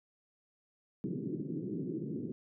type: band-pass noise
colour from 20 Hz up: white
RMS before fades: -38 dBFS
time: 1.04-2.32 s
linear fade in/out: 0 ms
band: 130 to 370 Hz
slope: 48 dB/octave
effects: none